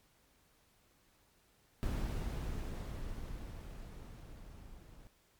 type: noise with level ramp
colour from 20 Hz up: brown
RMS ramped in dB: -35 to -55 dBFS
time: 1.83-5.07 s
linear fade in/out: 0 ms
effects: pink hiss -70 dBFS RMS until 5.39 s + MP3 96 kbps